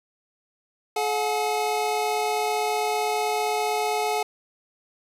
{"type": "tone cluster", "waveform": "square", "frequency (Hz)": [427.3, 724, 853], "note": ["G#4", "F#5", "G#5"], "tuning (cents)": [49, -38, 46], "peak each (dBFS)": -28, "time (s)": [0.96, 4.23], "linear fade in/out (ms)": 5, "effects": ["resampled to 32000 Hz"]}